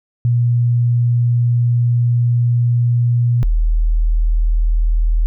sine tone pair in turn, 120 / 40.05 Hz, B2 / E1, -49 / -49 cents, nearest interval octave + perfect fifth, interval 1900 cents, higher first, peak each -11 dBFS, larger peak neither, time 0.25-3.43 / 3.43-5.26 s, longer first, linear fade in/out 0 ms, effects none

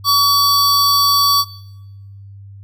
square tone pair together, 1135 / 4543 Hz, C#6 / C#8, +41 / +42 cents, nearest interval 2 octaves, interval 2401 cents, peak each -14 dBFS, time 0.04-1.45 s, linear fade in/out 50 ms, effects noise-tail reverb RT60 1.0 s tail -22 dB re dry + added 99 Hz sine -34 dBFS peak until 2.63 s

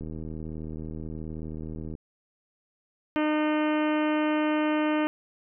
click train, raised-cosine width 3 ms, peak -25 dBFS, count 154, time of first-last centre 0.01-1.952 s, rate 78.8 Hz
harmonic tone, 304.8 Hz, D#4, 36 cents flat, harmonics 1 / 2 / 3 / 4 / 5 / 6 / 7 / 8 / 9 / 10, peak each -24 / -30 / -34 / -36 / -38 / -40 / -41 / -42 / -43 / -44 dBFS, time 3.16-5.07 s, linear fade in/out 0 ms
effects none

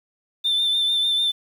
sine tone with vibrato, 3563 Hz, A7, 21 cents sharp, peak -16 dBFS, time 0.44-1.32 s, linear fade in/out 20 ms, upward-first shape triangle, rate 6.7 Hz, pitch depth 33 cents each way, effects tanh soft clip ceiling -16 dBFS + 8-bit

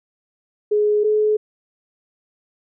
sine tone pair in turn, 419.4 / 426.2 Hz, G#4 / G#4, +17 / +45 cents, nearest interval unison, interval 28 cents, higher second, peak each -14 dBFS, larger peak neither, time 0.71-1.04 / 1.04-1.37 s, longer neither, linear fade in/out 10 ms, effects none

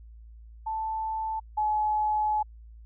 sine tone pair in turn, 880 / 851.5 Hz, A5 / G#5, 0 / +43 cents, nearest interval minor second, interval 57 cents, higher first, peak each -28 / -23 dBFS, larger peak second, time 0.66-1.4 / 1.57-2.43 s, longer second, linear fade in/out 10 ms, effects added 56 Hz sine -45 dBFS peak until 2.85 s

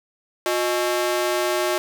sawtooth ring-modulated tone, 488.8 Hz, B4, 18 cents flat, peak -13 dBFS, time 0.46-1.78 s, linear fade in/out 0 ms, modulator 130 Hz, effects none

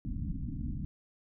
pink low-pass noise, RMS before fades -36 dBFS, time 0.05-0.85 s, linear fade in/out 0 ms, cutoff 290 Hz, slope 96 dB/octave, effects none

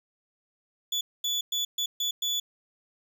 35% pulse tone bursts at uneven times, 3450 Hz, A7, 35 cents flat, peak -24 dBFS, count 6, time 0.92-1.01 / 1.24-1.41 / 1.52-1.65 / 1.78-1.86 / 2-2.11 / 2.22-2.4 s, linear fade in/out 5 ms, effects none

